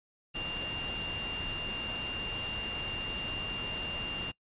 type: tone in noise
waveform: sine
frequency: 2794 Hz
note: F7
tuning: in tune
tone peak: -35 dBFS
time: 0.34-4.32 s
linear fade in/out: 20 ms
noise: pink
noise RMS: -40 dBFS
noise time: 0.34-4.32 s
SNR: +2 dB
effects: noise-tail reverb RT60 0.1 s tail -23 dB re dry + resampled to 8000 Hz